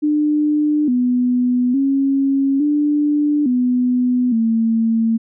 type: tone with pitch steps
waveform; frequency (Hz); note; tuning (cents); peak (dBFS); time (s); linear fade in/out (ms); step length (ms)
sine; 299.6 / 247.8 / 273.6 / 295.1 / 248.8 / 226; D4 / B3 / C#4 / D4 / B3 / A3; +35 / +6 / -23 / +8 / +13 / +47; -13; 0.02-5.18; 20; 860
effects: none